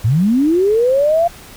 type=linear sweep; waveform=sine; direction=up; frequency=98 to 698.5 Hz; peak=-10 dBFS; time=0.04-1.28 s; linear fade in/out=10 ms; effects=pink hiss -38 dBFS RMS until 1.56 s